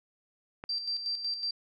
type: click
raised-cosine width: 0.5 ms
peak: -25 dBFS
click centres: 0.639 s
type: tone with tremolo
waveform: sine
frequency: 4700 Hz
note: D8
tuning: 1 cent sharp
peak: -29 dBFS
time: 0.69-1.51 s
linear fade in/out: 5 ms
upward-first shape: square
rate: 5.4 Hz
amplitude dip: 55%
effects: none